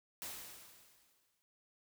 white noise with exponential decay, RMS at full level -43 dBFS, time 0.22-1.42 s, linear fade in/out 0 ms, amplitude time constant 260 ms, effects noise-tail reverb RT60 0.1 s tail -26 dB re dry

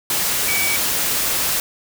sine tone in noise, 2277 Hz, C#7, 46 cents sharp, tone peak -21 dBFS, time 0.48-0.76 s, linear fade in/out 2 ms, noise white, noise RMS -20 dBFS, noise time 0.1-1.6 s, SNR -4 dB, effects none

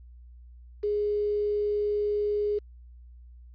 sine tone with quantisation, 415.3 Hz, G#4, in tune, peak -24 dBFS, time 0.83-2.59 s, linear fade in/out 10 ms, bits 8, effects added 60 Hz sine -46 dBFS peak until 3.54 s + resampled to 11025 Hz

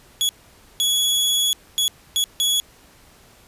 sawtooth tone bursts at uneven times, 3371 Hz, G#7, 25 cents sharp, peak -14 dBFS, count 5, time 0.21-0.29 / 0.8-1.53 / 1.78-1.88 / 2.16-2.24 / 2.4-2.6 s, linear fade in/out 0 ms, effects pink hiss -51 dBFS RMS until 3.47 s + resampled to 32000 Hz

